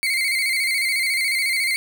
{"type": "tone with vibrato", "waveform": "35% pulse", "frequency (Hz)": 2161, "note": "C#7", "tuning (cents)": -45, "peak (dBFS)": -17, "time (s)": [0.03, 1.76], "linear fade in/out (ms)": 0, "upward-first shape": "square", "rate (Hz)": 14, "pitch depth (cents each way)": 58, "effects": []}